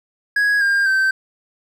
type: tone with pitch steps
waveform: triangle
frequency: 1661.2 / 1605.5 / 1551.7 Hz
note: G#6 / G6 / G6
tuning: 0 / +41 / -18 cents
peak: -12 dBFS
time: 0.36-1.11 s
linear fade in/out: 5 ms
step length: 250 ms
effects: none